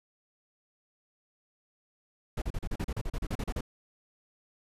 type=noise bursts; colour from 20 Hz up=brown; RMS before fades=-32 dBFS; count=15; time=2.37-3.609 s; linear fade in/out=5 ms; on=49 ms; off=36 ms; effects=resampled to 32000 Hz